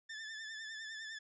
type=tone with vibrato; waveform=sawtooth; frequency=1760 Hz; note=A6; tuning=in tune; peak=-40 dBFS; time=0.09-1.19 s; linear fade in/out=10 ms; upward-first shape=triangle; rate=9.9 Hz; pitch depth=58 cents each way; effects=resampled to 16000 Hz